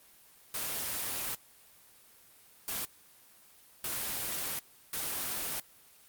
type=noise bursts at uneven times; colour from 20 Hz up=white; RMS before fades=-35 dBFS; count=4; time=0.54-1.35 / 2.68-2.85 / 3.84-4.59 / 4.93-5.6 s; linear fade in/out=2 ms; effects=white hiss -59 dBFS RMS until 6.08 s + Opus 24 kbps